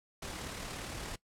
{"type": "noise with amplitude modulation", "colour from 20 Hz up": "pink", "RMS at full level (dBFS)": -40, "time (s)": [0.22, 1.16], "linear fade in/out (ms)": 5, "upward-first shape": "sine", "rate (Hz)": 37.2, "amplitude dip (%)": 35, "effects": ["noise-tail reverb RT60 0.1 s tail -19 dB re dry", "low-pass 10000 Hz 12 dB/octave"]}